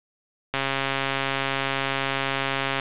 click train, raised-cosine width 0.3 ms, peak -8 dBFS, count 308, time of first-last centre 0.54-2.797 s, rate 136 Hz, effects resampled to 8000 Hz + 8-bit

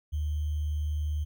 sine tone with sample-and-hold, 75.5 Hz, D2, 48 cents sharp, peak -27 dBFS, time 0.12-1.25 s, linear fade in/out 20 ms, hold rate 3150 Hz, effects none

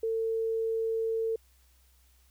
sine tone, 450 Hz, A4, 39 cents sharp, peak -27 dBFS, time 0.03-1.36 s, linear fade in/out 5 ms, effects added 63 Hz sine -61 dBFS peak until 2.3 s + white hiss -67 dBFS RMS until 2.3 s

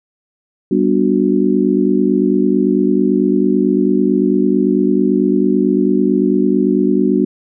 sine chord, G major seventh, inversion none, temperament just, 196 / 245 / 294 / 367.5 Hz, G3 / B3 / D4 / F#4, 0 / -14 / +2 / -12 cents, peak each -16 dBFS, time 0.71-7.25 s, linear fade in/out 5 ms, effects none

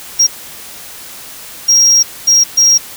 triangle tone bursts at uneven times, 5620 Hz, F8, 10 cents sharp, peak -4 dBFS, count 4, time 0.19-0.27 / 1.68-2.03 / 2.27-2.44 / 2.57-2.78 s, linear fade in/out 10 ms, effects white hiss -31 dBFS RMS until 2.96 s

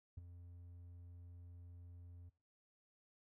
triangle tone with ADSR envelope, 87.31 Hz, F2, in tune, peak -40 dBFS, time 0.17-2.3 s, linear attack 8 ms, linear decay 15 ms, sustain -11 dB, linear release 17 ms, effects noise-tail reverb RT60 0.4 s tail -21 dB re dry + tanh soft clip ceiling -38 dBFS

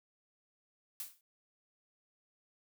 blue noise with exponential decay, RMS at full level -38 dBFS, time 1-1.21 s, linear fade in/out 1 ms, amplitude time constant 45 ms, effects none

